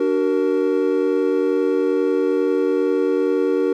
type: chord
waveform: triangle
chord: D augmented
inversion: none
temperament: equal with one note detuned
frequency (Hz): 293.7 / 376 / 466.2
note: D4 / F#4 / A#4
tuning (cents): 0 / +28 / 0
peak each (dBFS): -20 / -18 / -18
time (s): 0-3.73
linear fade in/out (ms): 5
effects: none